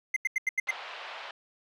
triangle tone bursts, 2078 Hz, C7, 12 cents flat, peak -22 dBFS, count 6, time 0.14-0.709 s, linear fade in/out 5 ms, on 24 ms, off 85 ms
pink band-pass noise, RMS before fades -42 dBFS, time 0.67-1.31 s, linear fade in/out 2 ms, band 650 to 3700 Hz, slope 24 dB/octave
effects none

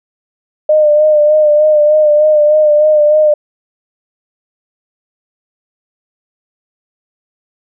sine tone with vibrato, 605 Hz, D#5, 49 cents flat, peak -5 dBFS, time 0.69-3.34 s, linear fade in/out 5 ms, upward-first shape sine, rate 3.3 Hz, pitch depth 33 cents each way, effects none

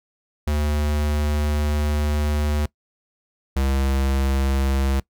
square tone pair in turn, 74.4 / 67.57 Hz, D2 / C#2, +23 / -44 cents, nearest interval major second, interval 167 cents, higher first, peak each -20 / -19 dBFS, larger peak second, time 0.47-2.66 / 3.56-5 s, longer first, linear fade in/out 5 ms, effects noise-tail reverb RT60 0.1 s tail -22 dB re dry

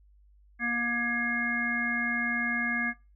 harmonic tone, 237.7 Hz, A#3, 34 cents sharp, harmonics 1 / 3 / 5 / 7 / 9, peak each -33 / -41 / -40 / -29 / -31 dBFS, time 0.59-2.94 s, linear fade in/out 50 ms, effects noise-tail reverb RT60 0.3 s tail -22 dB re dry + added 50 Hz sine -56 dBFS peak until 3.15 s

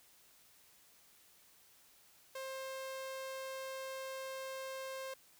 sawtooth tone, 530 Hz, C5, 22 cents sharp, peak -38 dBFS, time 2.35-5.14 s, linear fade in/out 5 ms, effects white hiss -65 dBFS RMS until 5.39 s

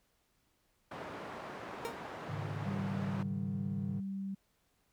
white band-pass noise, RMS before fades -45 dBFS, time 0.91-3.23 s, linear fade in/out 5 ms, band 110 to 1100 Hz, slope 12 dB/octave
30% pulse tone with exponential decay, 463.5 Hz, A#4, 10 cents flat, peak -30 dBFS, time 1.85-2 s, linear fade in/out 0 ms, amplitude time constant 32 ms
triangle chord, Ab suspended fourth, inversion none, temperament just, 103.83 / 138.43 / 155.74 Hz, Ab2 / Db3 / Eb3, 0 / -2 / +2 cents, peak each -39 / -40 / -40 dBFS, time 2.28-4.01 s, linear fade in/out 20 ms
sine tone, 194.8 Hz, G3, 11 cents flat, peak -36 dBFS, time 2.65-4.35 s, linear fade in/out 10 ms
effects pink hiss -75 dBFS RMS until 4.92 s

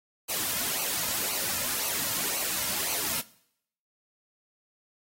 white noise with flanger, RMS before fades -30 dBFS, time 0.28-3.22 s, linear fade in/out 20 ms, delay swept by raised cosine 0.56 to 2.66 ms, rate 1.9 Hz, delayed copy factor -0.65, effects noise-tail reverb RT60 0.7 s tail -20 dB re dry + AAC 48 kbps

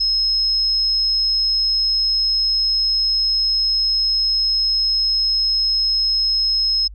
sine tone, 5160 Hz, E8, 38 cents flat, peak -15 dBFS, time 0-6.88 s, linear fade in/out 10 ms, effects added 50 Hz sine -34 dBFS peak until 6.94 s

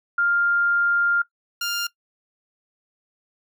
sine / 15% pulse tone pair in turn, 1400 / 1400 Hz, F6 / F6, +4 / +4 cents, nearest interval unison, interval 0 cents, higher neither, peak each -17 dBFS, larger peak neither, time 0.18-1.22 / 1.61-1.87 s, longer first, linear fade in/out 5 ms, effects noise-tail reverb RT60 0.1 s tail -19 dB re dry

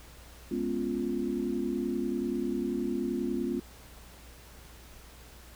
sine chord, C# dominant seventh, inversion second, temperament equal, 207.7 / 246.9 / 277.2 / 349.2 Hz, G#3 / B3 / C#4 / E#4, 0 / 0 / 0 / 0 cents, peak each -36 / -33 / -35 / -33 dBFS, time 0.51-3.6 s, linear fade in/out 5 ms, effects added 60 Hz sine -51 dBFS peak until 5.55 s + pink hiss -53 dBFS RMS until 5.55 s

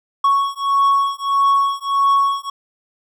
triangle beating tone pair, 1108.7 / 1110.3 Hz, C#6 / C#6, 0 / +2 cents, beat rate 1.6 Hz, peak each -15 dBFS, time 0.24-2.5 s, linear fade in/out 5 ms, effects none

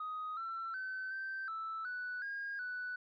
sine tone with pitch steps, 1252 / 1344 / 1527 / 1556 / 1318 / 1484 / 1626 / 1486 Hz, D#6 / E6 / G6 / G6 / E6 / F#6 / G#6 / F#6, +10 / +33 / -46 / -13 / -1 / +5 / -37 / +7 cents, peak -37 dBFS, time 0-2.96 s, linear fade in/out 5 ms, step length 370 ms, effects tanh soft clip ceiling -35 dBFS

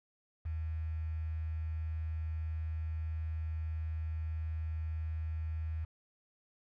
sine tone with quantisation, 79.6 Hz, D#2, 40 cents sharp, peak -34 dBFS, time 0.45-5.85 s, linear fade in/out 10 ms, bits 9, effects low-pass 2000 Hz 12 dB/octave

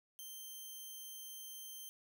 5% pulse tone, 3136 Hz, G7, in tune, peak -39 dBFS, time 0.19-1.89 s, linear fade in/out 0 ms, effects 12-bit

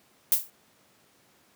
violet noise with exponential decay, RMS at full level -17 dBFS, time 0.32-0.5 s, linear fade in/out 1 ms, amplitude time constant 38 ms, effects pink hiss -62 dBFS RMS until 1.55 s + high-pass 150 Hz 12 dB/octave

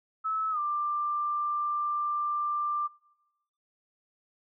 sine tone with pitch glide, 1300 to 1185.2 Hz, E6 to D6, -24 to +15 cents, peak -27 dBFS, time 0.24-2.88 s, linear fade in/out 20 ms, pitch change -161 cents, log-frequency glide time 0.51-0.59 s, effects noise-tail reverb RT60 1.0 s tail -23 dB re dry

